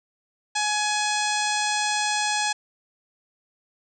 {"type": "harmonic tone", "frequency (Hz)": 841, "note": "G#5", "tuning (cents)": 22, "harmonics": [1, 2, 3, 4, 5, 6, 7, 8, 9, 10], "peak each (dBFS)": [-26, -29, -31, -32, -33, -34, -34, -35, -36, -36], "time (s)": [0.55, 2.53], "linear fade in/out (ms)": 10, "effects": []}